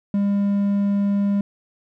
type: tone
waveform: triangle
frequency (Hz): 201.1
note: G3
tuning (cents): +44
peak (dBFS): -15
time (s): 0.14-1.41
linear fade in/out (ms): 2
effects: none